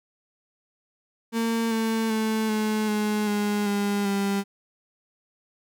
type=tone with pitch steps; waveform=35% pulse; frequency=228.3 / 223.9 / 219.5 / 215.2 / 211.1 / 206.9 / 202.9 / 198.98 Hz; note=A#3 / A3 / A3 / A3 / G#3 / G#3 / G#3 / G3; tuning=-36 / +30 / -4 / -38 / +29 / -6 / -40 / +26 cents; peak=-21 dBFS; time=1.32-4.44 s; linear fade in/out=50 ms; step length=390 ms; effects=none